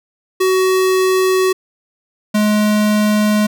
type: tone pair in turn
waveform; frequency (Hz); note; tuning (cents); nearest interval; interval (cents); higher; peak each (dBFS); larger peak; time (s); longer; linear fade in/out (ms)
square; 374.8 / 210.9; F#4 / G#3; +22 / +27; minor seventh; 995; first; -12; neither; 0.4-1.53 / 2.34-3.47; neither; 10
effects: none